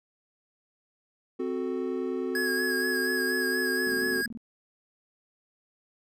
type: chord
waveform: triangle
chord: F# diminished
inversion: second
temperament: equal with one note detuned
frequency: 260.1 / 370 / 440 Hz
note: C4 / F#4 / A4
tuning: -10 / 0 / 0 cents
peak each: -31 / -29 / -33 dBFS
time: 1.39-4.22 s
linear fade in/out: 10 ms
type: tone with vibrato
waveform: square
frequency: 1661.2 Hz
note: G#6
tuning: in tune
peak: -28 dBFS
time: 2.35-4.26 s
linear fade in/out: 2 ms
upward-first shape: sine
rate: 4.2 Hz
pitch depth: 36 cents each way
type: tone bursts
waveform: sine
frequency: 230.4 Hz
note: A#3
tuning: 20 cents flat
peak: -36 dBFS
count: 11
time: 3.87-4.374 s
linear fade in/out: 0 ms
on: 24 ms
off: 24 ms
effects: none